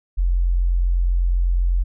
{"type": "tone", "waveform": "sine", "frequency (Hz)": 44.01, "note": "F1", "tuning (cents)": 14, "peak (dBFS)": -15, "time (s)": [0.17, 1.84], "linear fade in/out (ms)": 20, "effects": []}